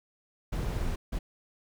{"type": "noise bursts at uneven times", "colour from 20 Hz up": "brown", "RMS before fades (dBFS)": -31, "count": 2, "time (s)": [[0.52, 0.96], [1.12, 1.19]], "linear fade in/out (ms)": 10, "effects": []}